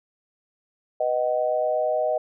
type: chord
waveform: sine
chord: B major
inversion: none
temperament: equal with one note detuned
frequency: 493.9 / 622.3 / 751.2 Hz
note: B4 / D#5 / F#5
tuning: 0 / 0 / +26 cents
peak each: -28 / -22 / -28 dBFS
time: 1-2.18 s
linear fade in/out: 5 ms
effects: none